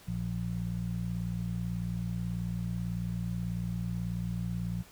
harmonic tone, 58.27 Hz, A#1, in tune, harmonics 1 / 2 / 3, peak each -40 / -35 / -34 dBFS, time 0.07-4.83 s, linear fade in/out 20 ms, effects pink hiss -55 dBFS RMS until 4.91 s

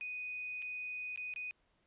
sine tone with dropouts, 2489 Hz, D#7, in tune, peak -39 dBFS, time 0.01-1.51 s, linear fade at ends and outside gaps 0 ms, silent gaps 0.62-0.624 / 1.16-1.175 / 1.338-1.361 s, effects pink hiss -75 dBFS RMS until 1.86 s + resampled to 8000 Hz

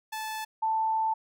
sawtooth / sine tone pair in turn, 872 / 884.2 Hz, A5 / A5, -16 / +8 cents, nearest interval unison, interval 24 cents, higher second, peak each -29 / -24 dBFS, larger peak second, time 0.12-0.45 / 0.62-1.14 s, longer second, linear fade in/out 10 ms, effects none

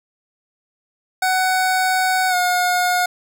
25% pulse tone with pitch glide, 747 to 719.5 Hz, F#5 to F#5, +16 to -49 cents, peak -12 dBFS, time 1.22-3.06 s, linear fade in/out 5 ms, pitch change -65 cents, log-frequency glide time 2.29-2.35 s, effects none

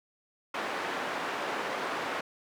white band-pass noise, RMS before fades -34 dBFS, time 0.54-2.21 s, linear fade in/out 5 ms, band 290 to 1500 Hz, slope 12 dB/octave, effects none

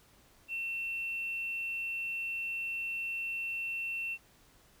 sine tone with hard clipping, 2700 Hz, E7, 41 cents sharp, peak -34 dBFS, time 0.48-4.18 s, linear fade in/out 50 ms, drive 1 dB, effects pink hiss -63 dBFS RMS until 4.8 s

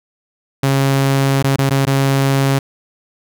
sawtooth tone with dropouts, 136.6 Hz, C#3, 25 cents flat, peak -8 dBFS, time 0.63-2.59 s, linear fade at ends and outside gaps 5 ms, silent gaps 1.426-1.442 / 1.562-1.585 / 1.696-1.707 / 1.854-1.869 s, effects none

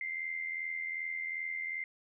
sine tone with amplitude modulation, 2089 Hz, C7, 3 cents flat, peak -32 dBFS, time 0.01-1.84 s, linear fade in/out 2 ms, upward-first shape sine, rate 82.6 Hz, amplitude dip 60%, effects none

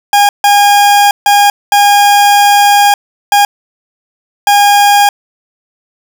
40% pulse tone bursts at uneven times, 815 Hz, G#5, 33 cents flat, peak -3 dBFS, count 6, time 0.13-0.29 / 0.44-1.11 / 1.26-1.5 / 1.72-2.94 / 3.32-3.45 / 4.47-5.09 s, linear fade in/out 2 ms, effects none

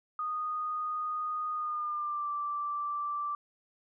sine tone with pitch glide, 1236 to 1170.7 Hz, D#6 to D6, -12 to -6 cents, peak -31 dBFS, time 0.19-3.35 s, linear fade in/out 2 ms, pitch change -94 cents, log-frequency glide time 1.53-2.3 s, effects none

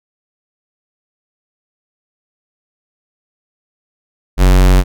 square tone, 46.25 Hz, F#1, in tune, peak -6 dBFS, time 4.37-4.84 s, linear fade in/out 50 ms, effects none

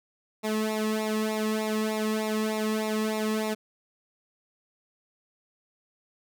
sawtooth tone with flanger, 216.5 Hz, A3, 28 cents flat, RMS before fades -28 dBFS, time 0.43-3.55 s, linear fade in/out 20 ms, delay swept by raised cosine 0.63 to 1.37 ms, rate 3.3 Hz, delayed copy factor -0.95, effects none

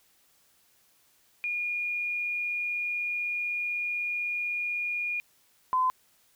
sine tone pair in turn, 2432 / 1022.5 Hz, D#7 / C6, -40 / -40 cents, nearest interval octave + minor third, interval 1500 cents, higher first, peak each -28 / -22 dBFS, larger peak second, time 1.44-5.2 / 5.73-5.9 s, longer first, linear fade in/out 0 ms, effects white hiss -65 dBFS RMS until 6.35 s

